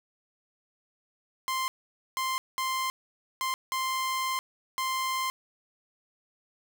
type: tone bursts at uneven times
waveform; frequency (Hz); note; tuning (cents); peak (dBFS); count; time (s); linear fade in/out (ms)
sawtooth; 1046.5; C6; 0; -24; 6; 1.48-1.68 / 2.17-2.38 / 2.58-2.9 / 3.41-3.54 / 3.72-4.39 / 4.78-5.3; 0
effects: none